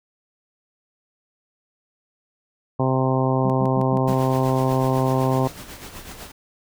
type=harmonic tone; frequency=130.9 Hz; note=C3; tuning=1 cent sharp; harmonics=1 / 2 / 3 / 4 / 5 / 6 / 7 / 8; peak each=-21 / -24 / -26 / -27 / -28 / -29 / -29 / -30 dBFS; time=2.79-5.48 s; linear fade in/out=10 ms
type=tone bursts; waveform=sine; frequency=193.6 Hz; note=G3; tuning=21 cents flat; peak=-23 dBFS; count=5; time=3.45-4.13 s; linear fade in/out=0 ms; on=48 ms; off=110 ms
type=noise with tremolo; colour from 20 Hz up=pink; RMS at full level=-36 dBFS; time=4.07-6.32 s; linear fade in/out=10 ms; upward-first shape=sine; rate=8 Hz; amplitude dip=55%
effects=none